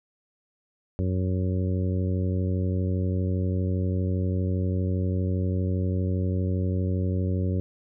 harmonic tone, 92.5 Hz, F#2, in tune, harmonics 1 / 2 / 3 / 4 / 5 / 6, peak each -24 / -30 / -34 / -36 / -38 / -40 dBFS, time 0.99-7.6 s, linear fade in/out 0 ms, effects none

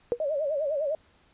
sine tone with exponential decay, 480 Hz, B4, 49 cents flat, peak -17 dBFS, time 0.12-0.19 s, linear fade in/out 0 ms, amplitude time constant 15 ms
sine tone with vibrato, 591 Hz, D5, 11 cents sharp, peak -25 dBFS, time 0.2-0.95 s, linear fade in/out 2 ms, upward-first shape sine, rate 9.9 Hz, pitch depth 130 cents each way
effects pink hiss -62 dBFS RMS until 1.33 s + resampled to 8000 Hz

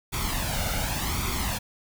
pink noise with flanger, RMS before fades -28 dBFS, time 0.12-1.59 s, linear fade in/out 20 ms, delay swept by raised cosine 0.86 to 1.4 ms, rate 0.89 Hz, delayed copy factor +0.65, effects none

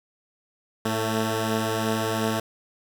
10% pulse tone pair together, 110 / 222.8 Hz, A2 / A3, 0 / +22 cents, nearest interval octave, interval 1222 cents, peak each -18 dBFS, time 0.85-2.4 s, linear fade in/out 5 ms, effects none

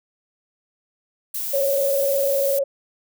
violet noise, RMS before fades -27 dBFS, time 1.34-2.59 s, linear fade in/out 5 ms
sine tone with vibrato, 554.4 Hz, C#5, in tune, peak -18 dBFS, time 1.53-2.64 s, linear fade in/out 10 ms, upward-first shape square, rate 20 Hz, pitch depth 35 cents each way
effects none

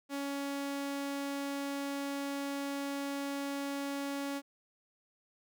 sawtooth tone, 280 Hz, C#4, 18 cents sharp, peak -31 dBFS, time 0.09-4.42 s, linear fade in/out 50 ms, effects none

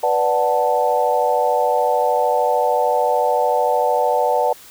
sine chord, B minor seventh, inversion none, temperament equal, 493.9 / 587.3 / 740 / 880 Hz, B4 / D5 / F#5 / A5, 0 / 0 / 0 / 0 cents, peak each -20 dBFS, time 0.03-4.53 s, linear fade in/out 5 ms, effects white hiss -43 dBFS RMS until 4.7 s

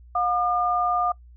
sine tone pair together, 715 / 1207 Hz, F5 / D6, +41 / +47 cents, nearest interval major sixth, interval 906 cents, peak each -23 dBFS, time 0.15-1.12 s, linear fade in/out 5 ms, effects noise-tail reverb RT60 0.1 s tail -22 dB re dry + added 60 Hz sine -45 dBFS peak until 1.36 s

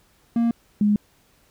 triangle / sine tone pair in turn, 233.1 / 207.7 Hz, A#3 / G#3, 0 / 0 cents, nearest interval major second, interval 200 cents, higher first, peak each -15 dBFS, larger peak neither, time 0.36-0.51 / 0.81-0.96 s, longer neither, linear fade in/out 2 ms, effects pink hiss -60 dBFS RMS until 1.5 s

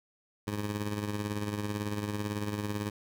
15% pulse tone with tremolo, 103.83 Hz, G#2, in tune, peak -23 dBFS, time 0.47-2.9 s, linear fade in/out 5 ms, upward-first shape triangle, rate 18 Hz, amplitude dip 60%, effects none

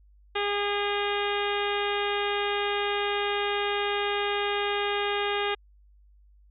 harmonic tone, 407.8 Hz, G#4, 32 cents flat, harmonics 1 / 2 / 3 / 4 / 5 / 6 / 7 / 8 / 9, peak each -29 / -32 / -34 / -35 / -36 / -37 / -37 / -38 / -39 dBFS, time 0.35-5.55 s, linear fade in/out 10 ms, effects added 50 Hz sine -54 dBFS peak until 6.5 s

